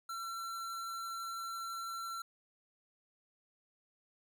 square tone, 1353 Hz, E6, 45 cents sharp, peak -40 dBFS, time 0.09-2.22 s, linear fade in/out 5 ms, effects none

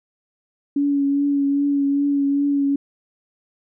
sine tone with vibrato, 282.1 Hz, C#4, 30 cents sharp, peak -16 dBFS, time 0.76-2.76 s, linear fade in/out 5 ms, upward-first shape triangle, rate 2.5 Hz, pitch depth 24 cents each way, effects none

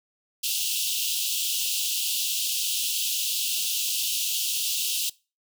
pink high-pass noise, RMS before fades -27 dBFS, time 0.43-5.1 s, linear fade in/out 10 ms, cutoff 2700 Hz, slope 96 dB/octave, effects noise-tail reverb RT60 0.3 s tail -22 dB re dry

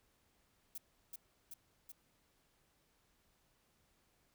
violet noise with echo, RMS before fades -45 dBFS, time 0.75-0.78 s, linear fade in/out 5 ms, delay 380 ms, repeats 3, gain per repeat -2 dB, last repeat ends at 1.92 s, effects pink hiss -75 dBFS RMS until 4.34 s

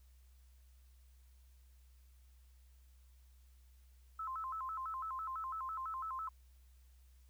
sine tone with vibrato, 1171 Hz, D6, 5 cents flat, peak -39 dBFS, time 4.19-6.29 s, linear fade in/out 5 ms, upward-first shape square, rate 6 Hz, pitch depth 190 cents each way, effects added 63 Hz sine -60 dBFS peak until 7.29 s + white hiss -75 dBFS RMS until 7.29 s

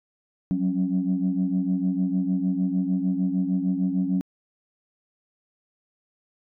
sine tone cluster, 182.5 / 189.1 / 274.8 Hz, F#3 / F#3 / C#4, -24 / +38 / -15 cents, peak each -25 dBFS, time 0.51-4.21 s, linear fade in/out 0 ms, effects tanh soft clip ceiling -14 dBFS

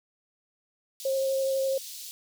pink high-pass noise, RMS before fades -41 dBFS, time 1-2.11 s, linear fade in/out 0 ms, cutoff 3700 Hz, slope 24 dB/octave
sine tone with vibrato, 536 Hz, C5, 42 cents sharp, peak -24 dBFS, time 1.05-1.78 s, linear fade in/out 5 ms, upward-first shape sine, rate 12 Hz, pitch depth 11 cents each way
effects none

